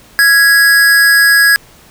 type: tone with amplitude modulation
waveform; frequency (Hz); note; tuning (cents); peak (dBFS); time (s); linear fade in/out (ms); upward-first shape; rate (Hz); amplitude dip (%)
square; 1661.2; G#6; 0; -4; 0.19-1.56; 0; sine; 290; 40
effects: pink hiss -42 dBFS RMS until 1.9 s